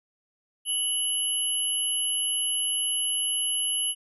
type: tone pair together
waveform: sine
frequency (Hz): 2960 / 11162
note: F#7 / F9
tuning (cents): 0 / -2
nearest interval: octave + major seventh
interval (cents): 2298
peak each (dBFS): -27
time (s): 0.65-3.95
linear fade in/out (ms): 50
effects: none